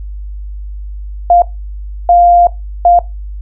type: tone bursts at uneven times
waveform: sine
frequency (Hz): 698.5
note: F5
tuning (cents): 0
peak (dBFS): -3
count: 3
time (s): 1.3-1.42 / 2.09-2.47 / 2.85-2.99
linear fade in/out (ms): 2
effects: noise-tail reverb RT60 0.2 s tail -19 dB re dry + added 50 Hz sine -21 dBFS peak until 3.41 s